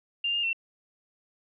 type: tone with pitch steps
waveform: sine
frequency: 2796 / 2822 / 2706 Hz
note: F7 / F7 / E7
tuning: +1 / +17 / +45 cents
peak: -25 dBFS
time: 0.24-0.531 s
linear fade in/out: 5 ms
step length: 97 ms
effects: none